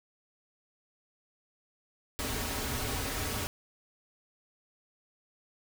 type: noise with comb filter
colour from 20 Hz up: pink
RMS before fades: -34 dBFS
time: 2.19-3.47 s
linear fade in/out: 0 ms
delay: 5.8 ms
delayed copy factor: -0.7
effects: none